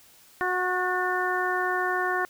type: harmonic tone with a mistuned harmonic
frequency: 365.5 Hz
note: F#4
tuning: 21 cents flat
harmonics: 1 / 2 / 3 / 4 / 5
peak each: -30 / -30 / -30 / -30 / -30 dBFS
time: 0.41-2.25 s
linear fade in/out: 0 ms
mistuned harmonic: 5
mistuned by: -32 cents
effects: white hiss -55 dBFS RMS until 2.29 s